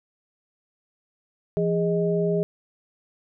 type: tone cluster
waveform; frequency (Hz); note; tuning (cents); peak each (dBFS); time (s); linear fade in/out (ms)
sine; 170 / 410.8 / 624; F3 / G#4 / D#5; -46 / -19 / +5; -24 / -23 / -28; 1.57-2.43; 0
effects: none